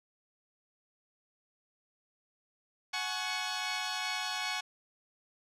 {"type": "chord", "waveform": "10% pulse", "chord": "F# suspended second", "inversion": "none", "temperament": "equal with one note detuned", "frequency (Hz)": [740, 847.1, 1108.7], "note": ["F#5", "G#5", "C#6"], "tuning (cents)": [0, 34, 0], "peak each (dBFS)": -29, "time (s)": [2.93, 4.61], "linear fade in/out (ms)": 10, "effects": ["low-pass 8000 Hz 12 dB/octave"]}